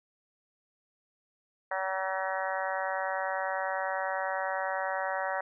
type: harmonic tone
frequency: 190 Hz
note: F#3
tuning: 46 cents sharp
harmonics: 3 / 4 / 5 / 6 / 7 / 8 / 9 / 10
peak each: -35 / -35 / -37 / -42 / -41 / -39 / -41 / -39 dBFS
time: 1.71-5.41 s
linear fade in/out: 5 ms
effects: none